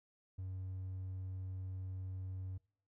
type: tone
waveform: triangle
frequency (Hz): 93.8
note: F#2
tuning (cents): +24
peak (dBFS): -38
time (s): 0.38-2.58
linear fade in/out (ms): 10
effects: noise-tail reverb RT60 0.5 s tail -25 dB re dry + tanh soft clip ceiling -34 dBFS